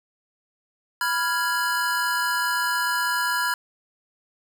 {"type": "chord", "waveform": "square", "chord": "F diminished", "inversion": "second", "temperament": "equal", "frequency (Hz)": [987.8, 1396.9, 1661.2], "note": ["Cb6", "F6", "Ab6"], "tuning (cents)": [0, 0, 0], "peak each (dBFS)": -27, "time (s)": [1.01, 3.54], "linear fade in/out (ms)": 2, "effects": []}